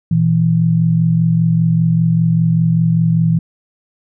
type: tone pair together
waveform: sine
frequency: 119.74 / 164.81 Hz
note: A#2 / E3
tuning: +47 / 0 cents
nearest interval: tritone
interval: 553 cents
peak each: -16 / -11 dBFS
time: 0.11-3.39 s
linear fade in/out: 5 ms
effects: none